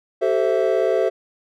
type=chord; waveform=triangle; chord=A minor seventh; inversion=third; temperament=equal with one note detuned; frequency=382.6 / 440 / 523.3 / 659.3 Hz; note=G4 / A4 / C5 / E5; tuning=-42 / 0 / 0 / 0 cents; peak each=-20 dBFS; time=0.21-1.1 s; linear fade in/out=20 ms; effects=none